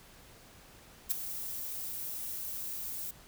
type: noise with ADSR envelope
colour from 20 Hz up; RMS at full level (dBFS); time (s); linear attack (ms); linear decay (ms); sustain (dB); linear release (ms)
violet; -27; 1.09-3.11; 24; 9; -12; 5
effects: pink hiss -56 dBFS RMS until 3.27 s